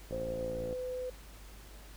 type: click train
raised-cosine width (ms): 2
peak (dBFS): -28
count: 36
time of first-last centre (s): 0.11-0.727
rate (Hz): 56.7
type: tone with pitch glide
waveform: sine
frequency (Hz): 523.3 to 505.2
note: C5 to B4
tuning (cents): 0 to +39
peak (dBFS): -35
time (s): 0.12-1.1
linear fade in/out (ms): 5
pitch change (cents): -61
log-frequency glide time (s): 0.23-0.74
effects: added 50 Hz sine -50 dBFS peak until 1.96 s + pink hiss -55 dBFS RMS until 1.96 s